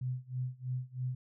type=tone with tremolo; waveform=sine; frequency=127.1 Hz; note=C3; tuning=50 cents flat; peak=-31 dBFS; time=0.01-1.15 s; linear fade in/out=5 ms; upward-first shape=sine; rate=3.1 Hz; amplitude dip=95%; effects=none